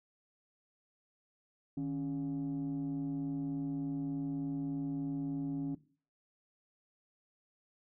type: tone pair together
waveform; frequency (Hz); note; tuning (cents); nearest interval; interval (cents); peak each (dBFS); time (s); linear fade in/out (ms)
sine; 153.83 / 277.2; D#3 / C#4; -19 / 0; minor seventh; 1019; -37 / -33; 1.77-5.75; 5
effects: noise-tail reverb RT60 0.4 s tail -17 dB re dry + tanh soft clip ceiling -31 dBFS

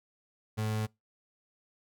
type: tone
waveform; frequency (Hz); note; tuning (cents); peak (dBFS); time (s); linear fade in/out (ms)
35% pulse; 108.3; A2; -27; -28; 0.57-0.87; 20
effects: noise-tail reverb RT60 0.2 s tail -25 dB re dry

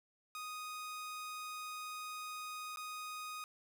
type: tone with dropouts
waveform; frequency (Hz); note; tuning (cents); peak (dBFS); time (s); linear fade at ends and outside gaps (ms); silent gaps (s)
sawtooth; 1244.5; D#6; 0; -39; 0.35-3.44; 1; 2.76-2.771
effects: none

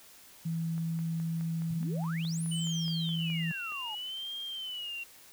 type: tone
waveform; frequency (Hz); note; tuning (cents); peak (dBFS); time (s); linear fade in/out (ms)
sine; 164.4; E3; -4; -30; 0.45-3.52; 10
type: click train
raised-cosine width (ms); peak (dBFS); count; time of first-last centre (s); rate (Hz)
0.5; -37; 15; 0.78-3.721; 4.76
type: exponential two-way sweep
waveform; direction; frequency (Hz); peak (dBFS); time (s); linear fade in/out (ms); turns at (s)
sine; up then down; 103.83 to 10600 to 822; -40; 1.7-3.95; 5; 2.43
type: tone with vibrato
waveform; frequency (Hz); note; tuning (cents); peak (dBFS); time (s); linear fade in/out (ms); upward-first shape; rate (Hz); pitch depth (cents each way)
sine; 2960; F#7; 0; -36; 2.51-5.04; 10; sine; 0.67; 140
effects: white hiss -55 dBFS RMS until 5.32 s

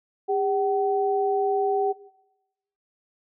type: tone pair together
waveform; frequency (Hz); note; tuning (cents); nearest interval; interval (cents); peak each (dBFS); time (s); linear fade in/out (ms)
sine; 402.7 / 760.2; G4 / F#5; +47 / +47; major seventh; 1100; -23 / -25; 0.28-1.93; 20
effects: noise-tail reverb RT60 0.9 s tail -19 dB re dry

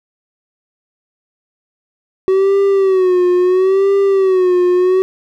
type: tone with vibrato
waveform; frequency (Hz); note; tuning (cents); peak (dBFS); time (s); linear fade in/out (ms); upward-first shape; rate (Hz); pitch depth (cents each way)
triangle; 376.5; F#4; +30; -7; 2.28-5.02; 0; sine; 0.74; 88
effects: none

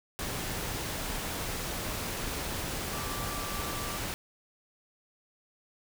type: tone in noise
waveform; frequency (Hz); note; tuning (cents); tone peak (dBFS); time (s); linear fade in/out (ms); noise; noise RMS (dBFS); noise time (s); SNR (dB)
sine; 1169; D6; -8; -41; 2.93-3.97; 0; pink; -35; 0.19-4.14; -9
effects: none

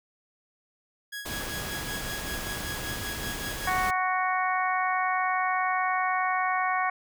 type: tone with tremolo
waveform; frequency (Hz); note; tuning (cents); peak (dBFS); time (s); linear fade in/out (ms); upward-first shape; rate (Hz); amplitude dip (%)
sawtooth; 1661.2; G#6; 0; -30; 1.12-3.7; 10; sine; 5.2; 65
type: noise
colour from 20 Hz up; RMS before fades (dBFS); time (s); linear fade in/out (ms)
pink; -35; 1.25-3.91; 10
type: harmonic tone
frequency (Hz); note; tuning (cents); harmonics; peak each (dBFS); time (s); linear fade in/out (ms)
370.3; F#4; +1; 2 / 3 / 4 / 5 / 6; -28 / -28 / -34 / -32 / -34; 3.67-6.9; 5
effects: none

